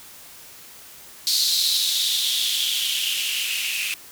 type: noise with band-pass filter sweep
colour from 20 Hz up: violet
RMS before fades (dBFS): -23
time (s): 1.27-3.94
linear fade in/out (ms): 0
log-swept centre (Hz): 4300 to 2500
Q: 6.3
effects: white hiss -44 dBFS RMS until 4.11 s